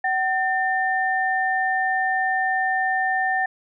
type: tone pair together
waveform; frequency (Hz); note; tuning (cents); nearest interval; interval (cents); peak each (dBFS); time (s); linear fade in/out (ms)
sine; 756.8 / 1800; F#5 / A6; +39 / +39; octave + minor third; 1500; -22; 0.04-3.46; 5
effects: none